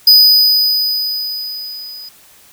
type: tone with level ramp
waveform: square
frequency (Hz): 4978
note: D#8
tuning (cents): 0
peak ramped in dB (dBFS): -3 to -30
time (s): 0.07-2.09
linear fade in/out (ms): 5
effects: white hiss -45 dBFS RMS until 2.52 s